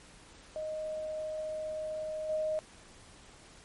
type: tone with level steps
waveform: sine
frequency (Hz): 622.3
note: D#5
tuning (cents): 0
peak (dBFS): -34 / -29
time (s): 0.56-2.59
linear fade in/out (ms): 0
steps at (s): 2.29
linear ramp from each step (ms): 5
effects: pink hiss -55 dBFS RMS until 3.64 s + MP3 48 kbps